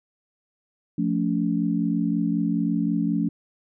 sine chord, F augmented, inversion none, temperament equal with one note detuned, 174.61 / 220 / 284 Hz, F3 / A3 / C#4, 0 / 0 / +42 cents, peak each -25 dBFS, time 0.98-3.29 s, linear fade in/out 5 ms, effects none

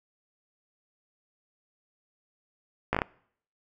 slowing click train, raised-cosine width 0.5 ms, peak -10 dBFS, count 5, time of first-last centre 2.93-3.018 s, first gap 16 ms, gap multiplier 1.22, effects noise-tail reverb RT60 0.6 s tail -23 dB re dry

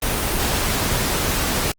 pink noise, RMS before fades -21 dBFS, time 0.02-1.72 s, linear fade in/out 5 ms, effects Opus 24 kbps

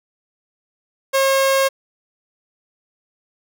sawtooth tone, 540 Hz, C#5, 45 cents flat, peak -10 dBFS, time 1.13-1.69 s, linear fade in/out 20 ms, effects none

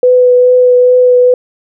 sine tone with vibrato, 498.3 Hz, B4, 15 cents sharp, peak -3 dBFS, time 0.03-1.34 s, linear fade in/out 2 ms, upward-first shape triangle, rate 2.4 Hz, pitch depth 14 cents each way, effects none

